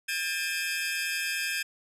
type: tone cluster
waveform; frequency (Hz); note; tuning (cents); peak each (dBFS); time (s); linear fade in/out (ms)
sawtooth; 1607 / 1767 / 2407 / 2577; G6 / A6 / D7 / E7; +43 / +7 / +42 / -40; -29 / -34 / -33 / -30; 0.08-1.63; 10
effects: resampled to 32000 Hz